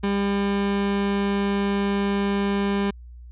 30% pulse tone, 200 Hz, G3, 35 cents sharp, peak -18 dBFS, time 0.03-2.91 s, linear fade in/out 10 ms, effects added 60 Hz sine -39 dBFS peak until 3.31 s + resampled to 8000 Hz

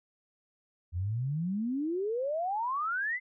sine exponential sweep, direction up, 82.41 to 2088 Hz, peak -29 dBFS, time 0.92-3.2 s, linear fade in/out 50 ms, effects none

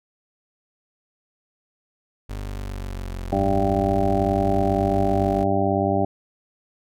30% pulse linear two-way sweep, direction down then up, 50.8 to 41.16 to 48.02 Hz, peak -26 dBFS, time 2.29-5.44 s, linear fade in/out 10 ms, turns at 3.8 s
harmonic tone, 98 Hz, G2, in tune, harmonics 1 / 2 / 3 / 4 / 6 / 7 / 8, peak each -26 / -26 / -26 / -26 / -26 / -26 / -26 dBFS, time 3.32-6.05 s, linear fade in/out 5 ms
effects none

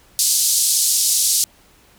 white band-pass noise, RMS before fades -17 dBFS, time 0.19-1.44 s, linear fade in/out 0 ms, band 4400 to 11000 Hz, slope 24 dB/octave, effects pink hiss -52 dBFS RMS until 1.98 s

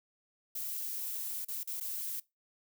violet noise with dropouts, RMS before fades -38 dBFS, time 0.55-2.2 s, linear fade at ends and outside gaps 5 ms, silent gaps 1.449-1.483 / 1.633-1.673 / 1.801-1.808 s, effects noise-tail reverb RT60 0.2 s tail -21 dB re dry

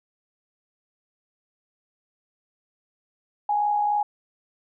sine tone with amplitude modulation, 830.6 Hz, G#5, in tune, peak -18 dBFS, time 3.49-4.03 s, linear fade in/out 5 ms, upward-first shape sine, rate 63.5 Hz, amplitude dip 40%, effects none

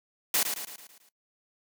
white noise with echo, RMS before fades -25 dBFS, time 0.34-0.43 s, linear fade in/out 2 ms, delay 110 ms, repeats 6, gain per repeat -6 dB, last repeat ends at 1.09 s, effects noise-tail reverb RT60 0.1 s tail -18 dB re dry + high-pass 200 Hz 12 dB/octave

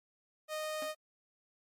sawtooth tone, 618 Hz, D#5, 12 cents flat, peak -32 dBFS, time 0.48-0.95 s, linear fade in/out 50 ms
sawtooth tone with exponential decay, 275.8 Hz, C#4, 9 cents flat, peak -39 dBFS, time 0.82-0.94 s, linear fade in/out 2 ms, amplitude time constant 25 ms
effects MP3 64 kbps

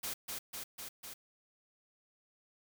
white noise with echo, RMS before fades -39 dBFS, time 0.03-0.14 s, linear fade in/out 10 ms, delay 250 ms, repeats 4, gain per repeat -2 dB, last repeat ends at 1.14 s, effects none

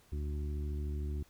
harmonic tone, 73.42 Hz, D2, in tune, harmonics 1 / 2 / 3 / 4 / 5, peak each -34 / -46 / -49 / -50 / -49 dBFS, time 0.12-1.23 s, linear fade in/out 5 ms, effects pink hiss -65 dBFS RMS until 1.29 s

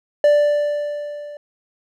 triangle tone with level ramp, 587.3 Hz, D5, in tune, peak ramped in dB -7 to -30 dBFS, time 0.24-1.37 s, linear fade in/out 2 ms, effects none

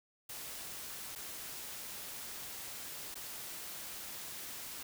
white noise with dropouts, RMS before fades -45 dBFS, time 0.29-4.83 s, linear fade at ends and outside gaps 5 ms, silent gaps 1.153-1.158 / 3.144-3.154 s, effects none

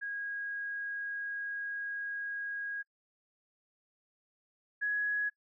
sine tone pair in turn, 1642 / 1673.6 Hz, G#6 / G#6, -20 / +13 cents, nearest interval unison, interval 33 cents, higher second, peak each -35 / -29 dBFS, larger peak second, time 0.01-2.83 / 4.81-5.3 s, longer first, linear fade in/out 20 ms, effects noise-tail reverb RT60 0.1 s tail -25 dB re dry

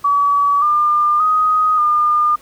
sine tone with pitch steps, 1141 / 1201 / 1251 / 1209 Hz, C#6 / D6 / D#6 / D6, +50 / +38 / +9 / +50 cents, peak -11 dBFS, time 0.04-2.36 s, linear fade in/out 10 ms, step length 580 ms, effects pink hiss -47 dBFS RMS until 2.41 s

